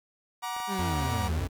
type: chord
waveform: 40% pulse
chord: Gb augmented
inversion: none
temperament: equal with one note detuned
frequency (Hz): 740 / 949.2 / 1174.7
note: Gb5 / Bb5 / D6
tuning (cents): 0 / +31 / 0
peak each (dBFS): -36 / -34 / -37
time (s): 0.42-1.29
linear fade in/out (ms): 20
type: clicks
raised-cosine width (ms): 0.5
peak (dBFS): -29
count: 2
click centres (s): 0.565 / 0.602
type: linear sweep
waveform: 30% pulse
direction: down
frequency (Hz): 207 to 51.91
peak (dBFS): -28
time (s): 0.67-1.49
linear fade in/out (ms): 50
type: tone with vibrato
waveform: square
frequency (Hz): 81.8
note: E2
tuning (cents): -13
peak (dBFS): -31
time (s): 0.79-1.47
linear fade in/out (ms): 0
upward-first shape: sine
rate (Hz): 3.5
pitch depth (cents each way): 160
effects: 10-bit